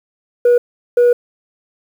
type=tone bursts at uneven times; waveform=sine; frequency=484.1 Hz; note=B4; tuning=35 cents flat; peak=-5 dBFS; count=2; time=0.45-0.58 / 0.97-1.13 s; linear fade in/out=5 ms; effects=tanh soft clip ceiling -6 dBFS + 7-bit